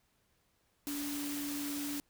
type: tone in noise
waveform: sine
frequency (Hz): 288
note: D4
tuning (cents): -34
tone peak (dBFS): -37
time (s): 0.87-2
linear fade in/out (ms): 0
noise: white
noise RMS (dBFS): -42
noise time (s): 0.87-2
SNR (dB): +2
effects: pink hiss -74 dBFS RMS until 2.09 s